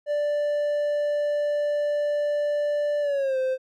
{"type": "tone with pitch glide", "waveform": "triangle", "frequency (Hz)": [587.3, 520.2], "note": ["D5", "C5"], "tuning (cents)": [0, -10], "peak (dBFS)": -20, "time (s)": [0.06, 3.58], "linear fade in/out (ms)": 50, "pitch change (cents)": -210, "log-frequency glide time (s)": [3.01, 3.38], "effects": []}